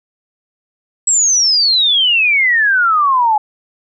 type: exponential sweep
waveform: sine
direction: down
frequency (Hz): 7870 to 830.6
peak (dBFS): -9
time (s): 1.07-3.38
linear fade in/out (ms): 5
effects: none